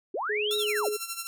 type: linear two-way sweep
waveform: sine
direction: up then down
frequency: 311.1 to 3925 to 311.1 Hz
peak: -28 dBFS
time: 0.14-0.89 s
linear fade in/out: 5 ms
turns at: 0.57 s
type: tone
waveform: sine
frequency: 420 Hz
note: G#4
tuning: 19 cents sharp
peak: -28 dBFS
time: 0.29-0.97 s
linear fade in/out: 10 ms
type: tone with tremolo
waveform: 5% pulse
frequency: 1357 Hz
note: E6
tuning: 50 cents sharp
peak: -19 dBFS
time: 0.51-1.27 s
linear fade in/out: 0 ms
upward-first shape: sine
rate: 12 Hz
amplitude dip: 70%
effects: none